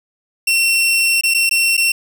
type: tone with dropouts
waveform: sawtooth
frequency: 2716 Hz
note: F7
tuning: 49 cents flat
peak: -9 dBFS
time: 0.47-1.92 s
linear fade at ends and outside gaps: 5 ms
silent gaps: 1.211-1.235 / 1.34-1.345 / 1.494-1.51 / 1.769-1.776 s
effects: none